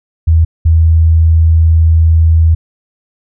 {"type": "tone bursts at uneven times", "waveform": "sine", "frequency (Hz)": 81.2, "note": "E2", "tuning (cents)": -26, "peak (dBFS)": -4, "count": 2, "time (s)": [[0.27, 0.45], [0.65, 2.55]], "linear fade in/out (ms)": 10, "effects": []}